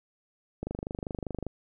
click train, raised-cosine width 2 ms, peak -20 dBFS, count 22, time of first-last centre 0.63-1.467 s, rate 25.1 Hz, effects none

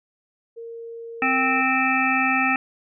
sine tone, 461.8 Hz, A#4, 16 cents flat, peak -33 dBFS, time 0.56-1.62 s, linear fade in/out 20 ms
harmonic tone, 261.6 Hz, C4, in tune, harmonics 1 / 3 / 5 / 7 / 9 / 10, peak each -25 / -25 / -25 / -25 / -25 / -25 dBFS, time 1.22-2.56 s, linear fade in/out 2 ms
effects none

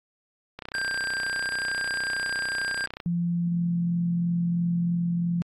click train, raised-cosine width 0.3 ms, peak -20 dBFS, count 76, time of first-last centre 0.59-3.002 s, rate 31.1 Hz
square tone with pitch glide, 1585 to 1595.1 Hz, G6 to G6, +19 to +30 cents, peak -27 dBFS, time 0.74-2.86 s, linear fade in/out 2 ms, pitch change +11 cents, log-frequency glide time 1.16-1.59 s
sine tone, 172.3 Hz, F3, 23 cents flat, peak -23 dBFS, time 3.06-5.42 s, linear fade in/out 0 ms
effects low-pass 8000 Hz 12 dB/octave + AAC 32 kbps

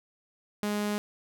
sawtooth tone, 207.7 Hz, G#3, in tune, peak -24 dBFS, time 0.63-0.98 s, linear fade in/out 0 ms, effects none

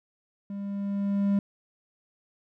triangle tone with level ramp, 200 Hz, G3, 35 cents sharp, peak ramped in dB -31 to -18 dBFS, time 0.5-1.39 s, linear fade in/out 2 ms, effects none

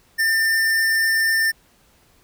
square tone, 1796 Hz, A6, 35 cents sharp, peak -17 dBFS, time 0.18-1.52 s, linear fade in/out 20 ms, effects pink hiss -57 dBFS RMS until 2.23 s

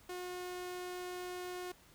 sawtooth tone, 360.8 Hz, F#4, 44 cents flat, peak -37 dBFS, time 0.09-1.72 s, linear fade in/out 5 ms, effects pink hiss -63 dBFS RMS until 1.94 s

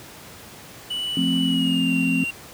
triangle tone with pitch glide, 2960 to 2762 Hz, F#7 to F7, 0 to -20 cents, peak -23 dBFS, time 0.9-2.31 s, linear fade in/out 10 ms, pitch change -120 cents, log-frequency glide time 1.43-1.94 s
sine chord, F major, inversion none, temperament equal, 174.61 / 220 / 261.6 Hz, F3 / A3 / C4, 0 / 0 / 0 cents, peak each -24 / -27 / -21 dBFS, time 1.17-2.24 s, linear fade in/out 2 ms
effects pink hiss -42 dBFS RMS until 2.53 s + high-pass 80 Hz 12 dB/octave

